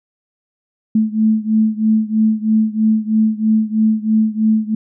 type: beating tone pair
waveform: sine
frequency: 217.1 / 220.2 Hz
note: A3 / A3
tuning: -23 / +2 cents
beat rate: 3.1 Hz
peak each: -14 / -16 dBFS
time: 0.95-4.75 s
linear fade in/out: 5 ms
effects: none